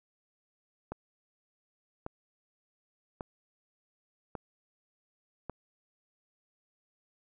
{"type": "click train", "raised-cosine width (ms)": 1, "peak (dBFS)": -23, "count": 5, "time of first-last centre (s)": [0.92, 5.497], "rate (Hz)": 0.874, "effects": []}